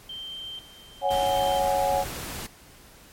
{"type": "tone with tremolo", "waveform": "sine", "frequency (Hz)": 3136, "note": "G7", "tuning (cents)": 0, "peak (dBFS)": -34, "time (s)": [0.09, 1.68], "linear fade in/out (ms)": 5, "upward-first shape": "square", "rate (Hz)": 1, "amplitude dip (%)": 80}
{"type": "chord", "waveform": "sine", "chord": "C# suspended fourth", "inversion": "none", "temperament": "equal", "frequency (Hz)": [554.4, 740, 830.6], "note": ["C#5", "F#5", "G#5"], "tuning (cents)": [0, 0, 0], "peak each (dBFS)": [-25, -25, -26], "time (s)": [1.01, 2.05], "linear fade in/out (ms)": 50}
{"type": "noise", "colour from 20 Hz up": "pink", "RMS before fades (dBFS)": -35, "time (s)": [1.1, 2.47], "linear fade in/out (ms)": 10}
{"effects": ["pink hiss -51 dBFS RMS until 3.12 s", "MP3 64 kbps"]}